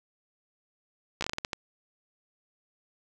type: slowing click train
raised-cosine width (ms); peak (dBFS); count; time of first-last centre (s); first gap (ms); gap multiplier
0.2; -13; 9; 1.21-1.532; 14; 1.29
effects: none